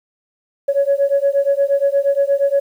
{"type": "beating tone pair", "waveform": "sine", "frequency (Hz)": [554.4, 562.9], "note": ["C#5", "C#5"], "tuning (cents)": [0, 26], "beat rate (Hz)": 8.5, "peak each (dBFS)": -15, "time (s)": [0.68, 2.6], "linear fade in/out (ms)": 10, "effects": ["tanh soft clip ceiling -7 dBFS", "8-bit"]}